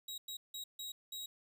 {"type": "tone bursts at uneven times", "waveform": "sawtooth", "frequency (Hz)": 3823, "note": "A#7", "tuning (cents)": 43, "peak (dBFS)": -39, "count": 5, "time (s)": [[0.08, 0.18], [0.28, 0.37], [0.54, 0.64], [0.79, 0.92], [1.12, 1.26]], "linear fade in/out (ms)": 5, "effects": []}